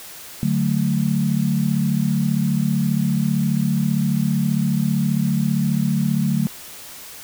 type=chord; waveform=sine; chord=D major; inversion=none; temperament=equal; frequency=146.83 / 185 / 220 Hz; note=D3 / F#3 / A3; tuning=0 / 0 / 0 cents; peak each=-21 dBFS; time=0.43-6.47 s; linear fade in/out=0 ms; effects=white hiss -38 dBFS RMS until 7.23 s